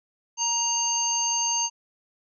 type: harmonic tone with a mistuned harmonic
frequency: 936 Hz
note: A#5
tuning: 7 cents sharp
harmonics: 1 / 3 / 5 / 7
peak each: -29 / -32 / -33 / -24 dBFS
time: 0.37-1.7 s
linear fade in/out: 50 ms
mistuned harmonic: 7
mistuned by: -55 cents
effects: none